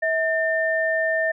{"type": "tone pair together", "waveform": "sine", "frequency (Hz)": [644.7, 1800], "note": ["E5", "A6"], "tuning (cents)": [-39, 39], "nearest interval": "octave + tritone", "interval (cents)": 1778, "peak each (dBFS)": -22, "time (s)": [0.02, 1.32], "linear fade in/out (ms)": 10, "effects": []}